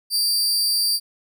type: tone with amplitude modulation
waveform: sawtooth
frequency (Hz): 4699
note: D8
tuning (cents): 0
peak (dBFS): -13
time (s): 0.1-1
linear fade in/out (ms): 50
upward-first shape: sine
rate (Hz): 261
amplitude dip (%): 50
effects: none